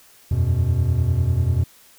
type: chord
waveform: triangle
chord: E suspended second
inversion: none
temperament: equal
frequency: 82.41 / 92.5 / 123.47 Hz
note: E2 / F#2 / B2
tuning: 0 / 0 / 0 cents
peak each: -19 dBFS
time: 0.31-1.64 s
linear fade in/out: 5 ms
effects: white hiss -51 dBFS RMS until 1.98 s